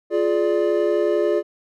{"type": "chord", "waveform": "triangle", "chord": "D diminished", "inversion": "first", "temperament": "equal with one note detuned", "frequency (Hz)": [349.2, 420.4, 587.3], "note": ["F4", "Ab4", "D5"], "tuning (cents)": [0, 21, 0], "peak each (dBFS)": [-19, -19, -20], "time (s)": [0.1, 1.43], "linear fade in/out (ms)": 50, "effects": []}